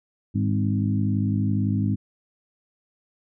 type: harmonic tone with a mistuned harmonic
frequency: 51.91 Hz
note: G#1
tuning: in tune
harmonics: 2 / 3 / 4 / 5 / 6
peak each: -23 / -32 / -25 / -28 / -34 dBFS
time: 0.34-1.96 s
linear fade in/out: 20 ms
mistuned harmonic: 4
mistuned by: -50 cents
effects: none